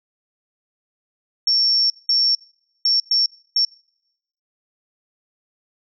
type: tone bursts at uneven times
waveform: sine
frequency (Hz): 5460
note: F8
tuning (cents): -40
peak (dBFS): -14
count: 5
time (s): 1.47-1.9 / 2.09-2.35 / 2.85-3 / 3.11-3.26 / 3.56-3.65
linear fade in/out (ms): 2
effects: noise-tail reverb RT60 0.8 s tail -25 dB re dry